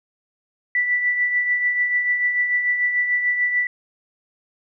sine tone with tremolo, 1969 Hz, B6, 6 cents flat, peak -15 dBFS, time 0.75-3.67 s, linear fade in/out 2 ms, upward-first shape triangle, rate 6.8 Hz, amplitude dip 55%, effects none

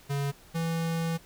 square tone pair in turn, 140.8 / 165.16 Hz, C#3 / E3, +27 / +4 cents, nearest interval minor third, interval 277 cents, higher second, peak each -28 dBFS, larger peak neither, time 0.09-0.32 / 0.54-1.18 s, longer second, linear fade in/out 20 ms, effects pink hiss -55 dBFS RMS until 1.25 s

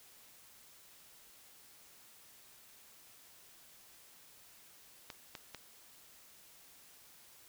clicks, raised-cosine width 0.2 ms, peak -27 dBFS, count 3, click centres 5.102 / 5.352 / 5.547 s, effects white hiss -60 dBFS RMS until 7.48 s

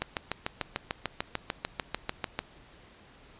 click train, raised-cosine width 0.3 ms, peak -13 dBFS, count 17, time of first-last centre 0.02-2.39 s, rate 6.75 Hz, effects pink hiss -55 dBFS RMS until 3.39 s + resampled to 8000 Hz

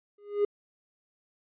triangle tone with exponential growth, 410.6 Hz, G#4, 20 cents flat, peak -16 dBFS, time 0.18-0.45 s, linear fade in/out 5 ms, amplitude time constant 58 ms, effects tanh soft clip ceiling -16 dBFS + resampled to 8000 Hz

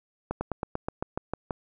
slowing click train, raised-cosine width 1 ms, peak -15 dBFS, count 10, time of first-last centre 0.31-1.508 s, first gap 100 ms, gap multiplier 1.07, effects none

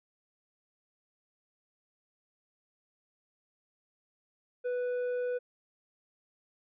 sine tone with tanh clipping, 493.9 Hz, B4, in tune, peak -31 dBFS, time 4.64-5.39 s, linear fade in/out 20 ms, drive 6 dB, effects none

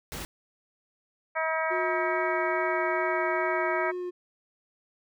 pink noise, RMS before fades -37 dBFS, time 0.12-0.25 s, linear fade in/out 0 ms
harmonic tone, 320 Hz, D#4, 49 cents sharp, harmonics 2 / 3 / 4 / 5 / 6 / 7, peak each -30 / -32 / -33 / -34 / -35 / -35 dBFS, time 1.35-3.92 s, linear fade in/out 20 ms
triangle tone with vibrato, 359.9 Hz, F#4, 48 cents flat, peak -29 dBFS, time 1.7-4.11 s, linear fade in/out 20 ms, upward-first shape sine, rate 2.4 Hz, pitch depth 12 cents each way
effects none

